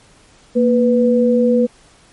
sine tone pair together, 233.1 / 493.9 Hz, A#3 / B4, 0 / 0 cents, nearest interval octave + minor second, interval 1300 cents, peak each -13 dBFS, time 0.55-1.67 s, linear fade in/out 20 ms, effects pink hiss -49 dBFS RMS until 2.12 s + MP3 48 kbps

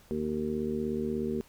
harmonic tone, 76.6 Hz, D#2, 27 cents flat, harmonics 1 / 2 / 3 / 4 / 5 / 6, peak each -44 / -42 / -32 / -44 / -33 / -38 dBFS, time 0.11-1.41 s, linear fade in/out 0 ms, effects pink hiss -59 dBFS RMS until 1.48 s

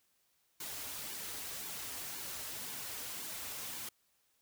white noise with flanger, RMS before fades -43 dBFS, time 0.6-3.89 s, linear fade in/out 5 ms, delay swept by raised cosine 1.5 to 5.9 ms, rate 1.9 Hz, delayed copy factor -0.55, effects white hiss -75 dBFS RMS until 4.41 s

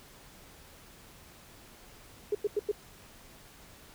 sine tone bursts, 415.3 Hz, G#4, in tune, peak -25 dBFS, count 4, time 2.32-2.716 s, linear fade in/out 5 ms, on 30 ms, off 92 ms, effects pink hiss -54 dBFS RMS until 3.94 s

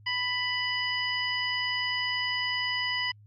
harmonic tone, 991 Hz, B5, 6 cents sharp, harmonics 1 / 2 / 3 / 5, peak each -36 / -30 / -32 / -35 dBFS, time 0.06-3.12 s, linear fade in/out 10 ms, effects added 104 Hz sine -51 dBFS peak until 3.26 s + Opus 48 kbps

